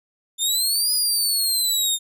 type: exponential two-way sweep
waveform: 20% pulse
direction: up then down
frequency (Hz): 3566 to 4978 to 3643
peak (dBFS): -13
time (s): 0.38-1.99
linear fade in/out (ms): 50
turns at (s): 0.92
effects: none